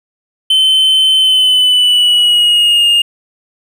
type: tone with pitch glide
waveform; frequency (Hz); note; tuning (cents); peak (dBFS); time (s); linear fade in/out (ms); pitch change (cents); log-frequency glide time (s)
triangle; 3070 to 2832; G7 to F7; -37 to +23; -5; 0.5-3.02; 5; -140; 1.19-2.88
effects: none